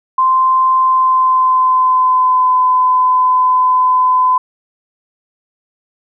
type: tone with pitch glide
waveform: sine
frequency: 1040 to 1014.5 Hz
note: C6 to B5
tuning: -11 to +46 cents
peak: -8 dBFS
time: 0.18-4.38 s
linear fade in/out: 5 ms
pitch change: -43 cents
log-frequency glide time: 0.77-2.55 s
effects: none